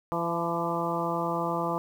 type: harmonic tone with a mistuned harmonic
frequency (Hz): 168.8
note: E3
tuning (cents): +41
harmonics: 1 / 2 / 3 / 4 / 5 / 6 / 7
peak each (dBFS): -34 / -34 / -34 / -34 / -34 / -34 / -34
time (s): 0.12-1.78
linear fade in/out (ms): 0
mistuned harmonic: 5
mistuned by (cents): +35
effects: 9-bit